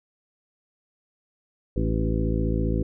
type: harmonic tone with a mistuned harmonic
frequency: 55 Hz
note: A1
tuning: in tune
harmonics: 1 / 2 / 3 / 4 / 5 / 6 / 7 / 9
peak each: -25 / -28 / -30 / -31 / -32 / -33 / -33 / -35 dBFS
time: 1.76-2.83 s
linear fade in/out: 5 ms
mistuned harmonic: 6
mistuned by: -27 cents
effects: none